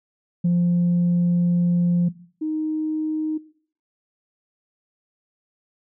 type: tone pair in turn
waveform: sine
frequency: 174.61 / 311.1 Hz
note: F3 / D#4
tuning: 0 / 0 cents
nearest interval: minor seventh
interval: 1000 cents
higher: second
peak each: -14 / -22 dBFS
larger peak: first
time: 0.44-2.09 / 2.41-3.38 s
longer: first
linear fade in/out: 10 ms
effects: noise-tail reverb RT60 0.5 s tail -18 dB re dry + tanh soft clip ceiling -14 dBFS